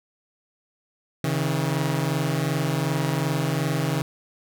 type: tone pair together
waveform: sawtooth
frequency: 136.9 / 159.58 Hz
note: C#3 / D#3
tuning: -21 / +44 cents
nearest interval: minor third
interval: 265 cents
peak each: -21 dBFS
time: 1.24-4.02 s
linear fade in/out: 2 ms
effects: none